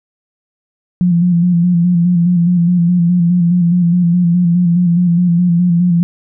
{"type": "tone with vibrato", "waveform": "sine", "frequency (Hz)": 174.4, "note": "F3", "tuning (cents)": -2, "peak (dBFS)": -8, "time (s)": [1.01, 6.03], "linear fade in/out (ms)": 0, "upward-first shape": "square", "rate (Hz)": 4.8, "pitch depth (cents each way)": 40, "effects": []}